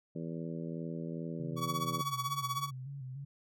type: harmonic tone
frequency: 82.41 Hz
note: E2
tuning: in tune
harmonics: 2 / 3 / 4 / 5 / 6 / 7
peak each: -39 / -43 / -45 / -47 / -49 / -50 dBFS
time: 0.15-2.02 s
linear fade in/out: 10 ms
type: tone with vibrato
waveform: sine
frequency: 134.2 Hz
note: C3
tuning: 44 cents sharp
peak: -40 dBFS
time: 1.39-3.25 s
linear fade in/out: 10 ms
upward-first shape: square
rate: 3.4 Hz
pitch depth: 69 cents each way
type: tone with tremolo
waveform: 45% pulse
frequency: 1130 Hz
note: C#6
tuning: 33 cents sharp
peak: -30 dBFS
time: 1.56-2.71 s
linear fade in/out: 50 ms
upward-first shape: triangle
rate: 16 Hz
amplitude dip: 90%
effects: none